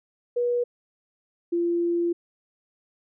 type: tone pair in turn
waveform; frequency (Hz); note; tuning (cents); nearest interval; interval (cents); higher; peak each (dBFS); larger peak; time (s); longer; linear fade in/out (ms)
sine; 484 / 343.4; B4 / F4; -35 / -29; tritone; 594; first; -21; neither; 0.36-0.64 / 1.52-2.13; second; 10
effects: none